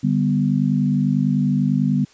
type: chord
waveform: sine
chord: G major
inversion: second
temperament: equal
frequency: 146.83 / 196 / 246.9 Hz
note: D3 / G3 / B3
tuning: 0 / 0 / 0 cents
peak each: -20 dBFS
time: 0.03-2.05 s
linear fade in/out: 10 ms
effects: white hiss -52 dBFS RMS until 2.13 s + resampled to 16000 Hz